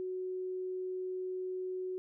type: tone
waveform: sine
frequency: 370 Hz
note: F#4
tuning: in tune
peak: -35 dBFS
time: 0-1.98 s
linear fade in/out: 0 ms
effects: none